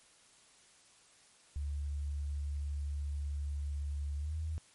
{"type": "tone with pitch glide", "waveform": "sine", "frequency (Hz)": [72.1, 79.08], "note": ["D2", "D#2"], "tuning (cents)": [-31, 29], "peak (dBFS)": -34, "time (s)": [1.56, 4.58], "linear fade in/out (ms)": 0, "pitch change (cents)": 160, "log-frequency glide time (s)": [4.18, 4.36], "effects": ["white hiss -63 dBFS RMS until 4.74 s", "MP3 48 kbps"]}